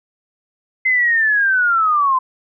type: linear sweep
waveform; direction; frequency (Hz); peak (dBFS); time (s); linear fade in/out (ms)
sine; down; 2074 to 1015; -12; 0.85-2.19; 10
effects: none